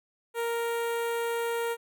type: tone with notch filter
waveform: sawtooth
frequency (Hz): 466.2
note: A#4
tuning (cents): 0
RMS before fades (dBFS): -30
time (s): 0.34-1.77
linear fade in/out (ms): 50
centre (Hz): 5100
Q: 0.95
effects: none